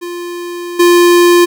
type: tone with level steps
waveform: square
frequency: 349.2 Hz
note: F4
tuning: in tune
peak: -21 / -5 dBFS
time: 0.01-1.46 s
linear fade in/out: 20 ms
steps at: 0.79 s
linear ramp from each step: 10 ms
effects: none